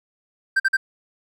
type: tone bursts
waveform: triangle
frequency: 1568 Hz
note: G6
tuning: in tune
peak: -13 dBFS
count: 3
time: 0.56-0.77 s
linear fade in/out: 10 ms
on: 40 ms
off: 45 ms
effects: none